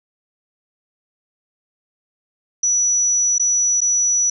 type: tone with dropouts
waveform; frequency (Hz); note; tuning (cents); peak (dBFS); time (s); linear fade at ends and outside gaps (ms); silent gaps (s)
sine; 5900; F#8; -6; -14; 2.63-4.3; 5; 3.383-3.396 / 3.806-3.815
effects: none